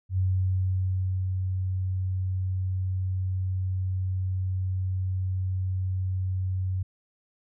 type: tone with ADSR envelope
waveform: sine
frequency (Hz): 93.4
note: F#2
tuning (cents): +17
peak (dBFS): -21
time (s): 0.09-6.83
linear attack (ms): 88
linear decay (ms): 1100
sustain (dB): -4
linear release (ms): 7
effects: none

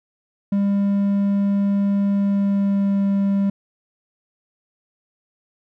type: tone with pitch glide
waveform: triangle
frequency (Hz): 200 to 198.05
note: G3 to G3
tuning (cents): +35 to +18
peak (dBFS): -14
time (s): 0.52-3.5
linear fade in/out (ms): 5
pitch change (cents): -17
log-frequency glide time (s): 2.13-3.06
effects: none

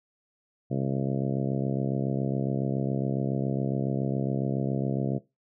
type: harmonic tone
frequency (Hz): 67.2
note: C2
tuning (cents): +47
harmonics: 2 / 3 / 4 / 5 / 6 / 7 / 8 / 9 / 10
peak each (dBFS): -28 / -32 / -34 / -36 / -38 / -39 / -40 / -41 / -42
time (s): 0.7-5.19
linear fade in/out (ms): 20
effects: noise-tail reverb RT60 0.2 s tail -17 dB re dry

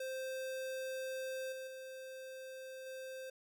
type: tone with level steps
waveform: square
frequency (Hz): 523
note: C5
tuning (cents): -1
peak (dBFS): -40 / -44 / -47 / -45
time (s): 0-3.3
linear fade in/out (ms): 5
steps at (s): 1.52 / 1.67 / 2.86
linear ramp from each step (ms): 5
effects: none

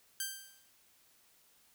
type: tone with exponential decay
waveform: 5% pulse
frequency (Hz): 1572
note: G6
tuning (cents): +4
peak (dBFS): -22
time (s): 0.2-0.71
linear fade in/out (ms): 2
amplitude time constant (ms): 110
effects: white hiss -67 dBFS RMS until 1.74 s

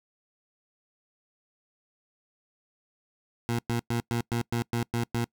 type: tone bursts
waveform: 20% pulse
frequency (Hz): 117.9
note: A#2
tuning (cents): +20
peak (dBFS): -21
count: 9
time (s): 3.49-5.243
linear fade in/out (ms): 0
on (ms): 97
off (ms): 110
effects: noise-tail reverb RT60 0.1 s tail -25 dB re dry

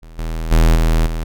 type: tone with level steps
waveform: square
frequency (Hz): 40.51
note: E1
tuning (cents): -29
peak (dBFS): -36 / -21 / -9 / -12 / -20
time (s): 0.02-1.24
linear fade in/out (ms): 10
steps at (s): 0.18 / 0.51 / 0.75 / 1.06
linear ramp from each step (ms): 10
effects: none

